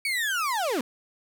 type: linear sweep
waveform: 35% pulse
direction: down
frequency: 2280 to 220 Hz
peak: -23 dBFS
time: 0.05-0.81 s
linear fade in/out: 2 ms
effects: none